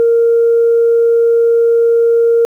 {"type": "tone", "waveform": "sine", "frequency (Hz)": 464.4, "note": "A#4", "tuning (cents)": -7, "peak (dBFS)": -6, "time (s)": [0, 2.45], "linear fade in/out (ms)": 0, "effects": ["tanh soft clip ceiling -3 dBFS", "8-bit"]}